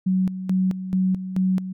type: tone with tremolo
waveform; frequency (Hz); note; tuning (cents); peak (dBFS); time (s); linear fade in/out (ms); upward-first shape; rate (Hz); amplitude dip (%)
sine; 186.8; F#3; +17; -17; 0.06-1.73; 10; square; 2.3; 70
effects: none